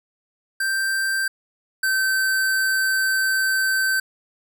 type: tone pair in turn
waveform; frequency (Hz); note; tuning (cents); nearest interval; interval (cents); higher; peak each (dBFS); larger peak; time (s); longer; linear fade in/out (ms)
square; 1568 / 1544.6; G6 / G6; 0 / -26; unison; 26; first; -21 / -19; second; 0.6-1.28 / 1.83-4; second; 5
effects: none